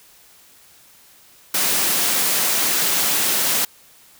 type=high-pass noise; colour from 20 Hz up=white; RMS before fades=-19 dBFS; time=1.54-3.65 s; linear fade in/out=5 ms; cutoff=140 Hz; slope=96 dB/octave; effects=white hiss -50 dBFS RMS until 4.19 s